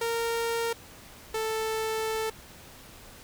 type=tone pair in turn; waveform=sawtooth; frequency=462.4 / 440.9 Hz; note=A#4 / A4; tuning=-14 / +4 cents; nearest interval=minor second; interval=82 cents; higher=first; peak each=-23 / -24 dBFS; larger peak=first; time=0.01-0.73 / 1.34-2.3 s; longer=second; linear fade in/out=5 ms; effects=pink hiss -49 dBFS RMS until 3.23 s